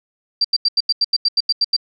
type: tone bursts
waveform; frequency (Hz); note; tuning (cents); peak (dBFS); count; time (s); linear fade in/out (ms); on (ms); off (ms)
sine; 4699; D8; 0; -12; 12; 0.41-1.765; 5; 35; 85
effects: none